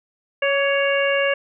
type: harmonic tone with a mistuned harmonic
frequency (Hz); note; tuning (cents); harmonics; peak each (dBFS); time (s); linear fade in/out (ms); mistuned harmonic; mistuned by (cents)
557; C#5; +8; 1 / 2 / 3 / 4 / 5; -19 / -29 / -24 / -26 / -25; 0.42-1.34; 5; 2; +33
effects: none